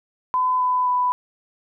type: tone with pitch steps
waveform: sine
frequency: 1011 / 1002.3 / 993.6 Hz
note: B5 / B5 / B5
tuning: +40 / +25 / +10 cents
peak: -17 dBFS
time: 0.34-1.12 s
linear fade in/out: 0 ms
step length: 260 ms
effects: none